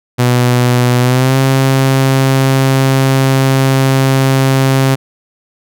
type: tone with pitch glide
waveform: sawtooth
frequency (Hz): 123.47 to 133.87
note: B2 to C3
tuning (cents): 0 to +40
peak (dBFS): -4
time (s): 0.18-4.96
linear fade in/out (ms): 20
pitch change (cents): +140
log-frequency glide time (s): 0.99-1.38
effects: none